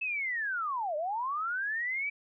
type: linear two-way sweep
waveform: sine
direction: down then up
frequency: 2637 to 580 to 2330 Hz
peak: -30 dBFS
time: 0.01-2.1 s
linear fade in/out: 10 ms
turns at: 0.96 s
effects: none